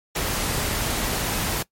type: noise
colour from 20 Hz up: pink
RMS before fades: -25 dBFS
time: 0.15-1.63 s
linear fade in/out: 10 ms
effects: noise-tail reverb RT60 0.1 s tail -21 dB re dry + MP3 64 kbps